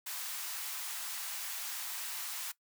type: high-pass noise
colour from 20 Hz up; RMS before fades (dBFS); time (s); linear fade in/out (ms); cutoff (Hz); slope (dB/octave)
white; -40; 0.06-2.52; 10; 800; 24
effects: noise-tail reverb RT60 0.1 s tail -18 dB re dry